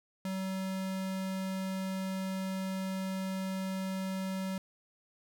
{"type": "tone", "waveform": "square", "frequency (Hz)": 190, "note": "F#3", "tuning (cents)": 46, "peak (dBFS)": -34, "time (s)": [0.25, 4.58], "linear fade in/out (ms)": 2, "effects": []}